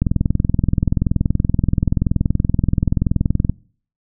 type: click train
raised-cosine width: 5 ms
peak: -3 dBFS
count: 74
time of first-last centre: 0.02-3.496 s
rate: 21 Hz
effects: noise-tail reverb RT60 0.5 s tail -25 dB re dry